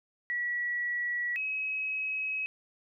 sine tone pair in turn, 1935 / 2555 Hz, B6 / D#7, -36 / +45 cents, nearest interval perfect fourth, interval 481 cents, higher second, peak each -29 / -30 dBFS, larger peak first, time 0.3-1.36 / 1.36-2.46 s, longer second, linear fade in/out 0 ms, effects none

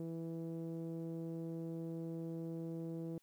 sawtooth tone with low-pass filter, 164.81 Hz, E3, in tune, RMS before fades -43 dBFS, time 0-3.18 s, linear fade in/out 0 ms, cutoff 420 Hz, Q 2.5, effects white hiss -75 dBFS RMS until 3.22 s

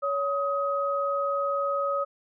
sine tone pair together, 562 / 1261.6 Hz, C#5 / D#6, +24 / +24 cents, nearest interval octave + major second, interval 1400 cents, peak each -27 / -27 dBFS, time 0.02-2.05 s, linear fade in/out 20 ms, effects none

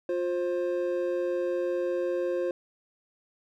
triangle tone pair together, 353.8 / 528.3 Hz, F4 / C5, +23 / +17 cents, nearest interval perfect fifth, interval 694 cents, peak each -27 dBFS, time 0.09-2.51 s, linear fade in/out 2 ms, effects none

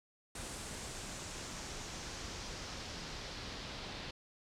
pink noise with low-pass filter sweep, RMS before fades -45 dBFS, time 0.35-4.11 s, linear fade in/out 5 ms, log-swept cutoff 8800 to 4200 Hz, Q 1.9, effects none

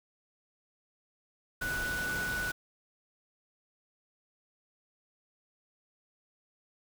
sine tone in noise, 1480 Hz, F#6, in tune, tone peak -32 dBFS, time 1.61-2.52 s, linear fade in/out 10 ms, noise pink, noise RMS -39 dBFS, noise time 1.61-2.52 s, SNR +4 dB, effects none

